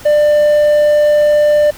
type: tone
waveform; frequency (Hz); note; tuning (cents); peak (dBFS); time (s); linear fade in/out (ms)
triangle; 595; D5; +22; -5; 0.05-1.71; 10
effects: pink hiss -35 dBFS RMS until 1.77 s